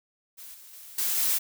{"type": "noise with level steps", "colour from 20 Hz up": "blue", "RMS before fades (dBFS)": [-44, -49, -46, -27, -25], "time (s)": [0.37, 1.39], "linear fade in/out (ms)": 20, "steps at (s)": [0.54, 0.73, 0.98, 1.17], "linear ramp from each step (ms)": 5, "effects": []}